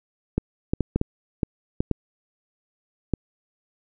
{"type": "clicks", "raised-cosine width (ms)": 3, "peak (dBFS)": -8, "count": 9, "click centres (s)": [0.38, 0.735, 0.807, 0.96, 1.014, 1.432, 1.805, 1.913, 3.137], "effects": []}